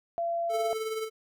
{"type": "tone", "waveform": "sine", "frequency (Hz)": 680, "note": "F5", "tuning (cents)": -46, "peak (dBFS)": -27, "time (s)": [0.18, 0.73], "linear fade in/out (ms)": 0}
{"type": "tone with tremolo", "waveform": "square", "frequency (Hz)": 440, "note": "A4", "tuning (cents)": 0, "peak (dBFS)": -29, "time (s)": [0.49, 1.1], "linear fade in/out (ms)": 50, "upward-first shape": "triangle", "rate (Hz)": 19, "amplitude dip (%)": 55}
{"effects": []}